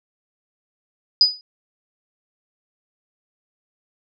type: tone with exponential decay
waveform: sine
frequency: 4959 Hz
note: D#8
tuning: 7 cents flat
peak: -6 dBFS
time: 1.21-1.41 s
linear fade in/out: 1 ms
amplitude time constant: 42 ms
effects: none